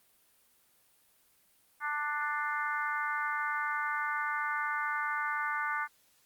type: harmonic tone with a mistuned harmonic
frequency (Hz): 295.5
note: D4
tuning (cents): +11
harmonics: 3 / 4 / 5 / 6 / 7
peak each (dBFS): -38 / -35 / -35 / -39 / -40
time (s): 1.8-5.88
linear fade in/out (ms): 50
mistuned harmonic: 7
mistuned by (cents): +22
effects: white hiss -67 dBFS RMS until 6.25 s + Opus 32 kbps